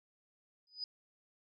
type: tone with exponential growth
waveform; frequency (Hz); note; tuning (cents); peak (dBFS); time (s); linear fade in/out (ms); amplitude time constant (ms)
sine; 4978; D#8; 0; -34; 0.67-0.84; 2; 36
effects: none